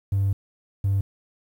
triangle tone bursts at uneven times, 98.4 Hz, G2, 7 cents sharp, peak -16 dBFS, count 2, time 0.12-0.33 / 0.84-1.01 s, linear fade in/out 5 ms, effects tanh soft clip ceiling -15 dBFS + 9-bit

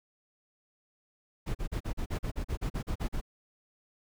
brown noise bursts, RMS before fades -32 dBFS, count 14, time 1.46-3.213 s, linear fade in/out 20 ms, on 89 ms, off 39 ms, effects none

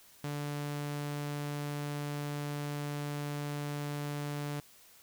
sawtooth tone, 145.8 Hz, D3, 12 cents flat, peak -31 dBFS, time 0.24-4.6 s, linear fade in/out 2 ms, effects white hiss -59 dBFS RMS until 5.02 s

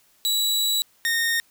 sawtooth tone pair in turn, 3914 / 1843.6 Hz, B7 / A#6, -16 / -20 cents, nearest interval octave + minor second, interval 1304 cents, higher first, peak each -17 dBFS, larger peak neither, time 0.25-0.82 / 1.05-1.4 s, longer first, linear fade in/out 0 ms, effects white hiss -60 dBFS RMS until 1.5 s

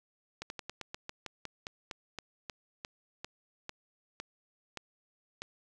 slowing click train, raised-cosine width 0.2 ms, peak -22 dBFS, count 19, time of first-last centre 0.42-5.42 s, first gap 81 ms, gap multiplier 1.13, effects none

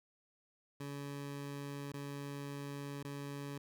20% pulse tone with dropouts, 141.7 Hz, C#3, 38 cents sharp, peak -37 dBFS, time 0.8-3.58 s, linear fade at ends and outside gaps 5 ms, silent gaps 1.921-1.937 / 3.03-3.047 s, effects none

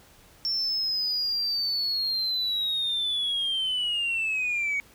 sine linear sweep, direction down, 5430 to 2230 Hz, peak -23 dBFS, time 0.45-4.8 s, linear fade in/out 0 ms, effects tanh soft clip ceiling -22 dBFS + pink hiss -55 dBFS RMS until 4.94 s

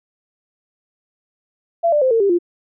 sine tone with pitch steps, 677 / 592.8 / 519 / 454.5 / 397.9 / 348.4 Hz, E5 / D5 / C5 / A#4 / G4 / F4, +46 / +16 / -14 / -44 / +26 / -4 cents, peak -12 dBFS, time 1.83-2.388 s, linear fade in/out 20 ms, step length 93 ms, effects none

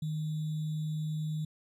sine tone with sample-and-hold, 154.8 Hz, D#3, 9 cents flat, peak -31 dBFS, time 0.02-1.45 s, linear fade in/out 5 ms, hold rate 3675 Hz, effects resampled to 32000 Hz

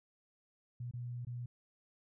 sine tone with dropouts, 121.6 Hz, B2, 26 cents flat, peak -39 dBFS, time 0.8-1.46 s, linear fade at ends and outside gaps 5 ms, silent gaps 0.912-0.936 / 1.25-1.269 s, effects none

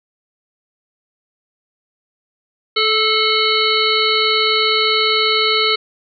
harmonic tone with a mistuned harmonic, 434.2 Hz, A4, 23 cents flat, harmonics 1 / 3 / 5 / 7 / 9 / 10, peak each -20 / -20 / -20 / -20 / -20 / -20 dBFS, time 2.76-5.76 s, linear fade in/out 10 ms, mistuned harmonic 3, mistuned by +17 cents, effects none

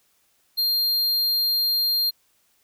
square tone, 4200 Hz, C8, 6 cents sharp, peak -20 dBFS, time 0.57-2.11 s, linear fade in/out 20 ms, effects white hiss -65 dBFS RMS until 2.63 s

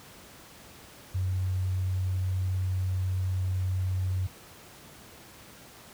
sine tone, 93 Hz, F#2, 9 cents sharp, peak -25 dBFS, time 1.14-4.27 s, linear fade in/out 10 ms, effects pink hiss -50 dBFS RMS until 5.93 s + high-pass 60 Hz 12 dB/octave

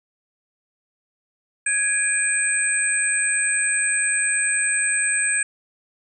sine tone cluster, 1659 / 2423 / 8190 Hz, G#6 / D#7 / C9, -2 / -47 / -38 cents, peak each -23 / -26 / -21 dBFS, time 1.66-5.43 s, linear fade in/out 5 ms, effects none

